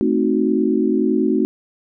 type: chord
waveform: sine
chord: A diminished seventh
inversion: none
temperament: equal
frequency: 220 / 261.6 / 311.1 / 370 Hz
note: A3 / C4 / Eb4 / Gb4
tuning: 0 / 0 / 0 / 0 cents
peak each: -20 dBFS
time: 0.01-1.45 s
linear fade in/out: 0 ms
effects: none